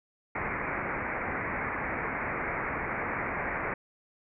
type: low-pass noise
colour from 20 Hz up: white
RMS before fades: -33 dBFS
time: 0.35-3.74 s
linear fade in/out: 5 ms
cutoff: 2300 Hz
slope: 96 dB/octave
effects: none